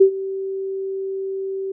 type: tone with ADSR envelope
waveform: sine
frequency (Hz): 386.3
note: G4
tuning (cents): -25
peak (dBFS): -5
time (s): 0-1.72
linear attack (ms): 13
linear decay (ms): 88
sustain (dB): -18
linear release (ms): 6
effects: none